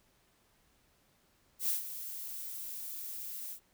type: noise with ADSR envelope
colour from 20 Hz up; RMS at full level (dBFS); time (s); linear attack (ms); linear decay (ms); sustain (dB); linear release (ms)
violet; -30; 1.59-3.6; 95; 130; -12; 87
effects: pink hiss -70 dBFS RMS until 3.73 s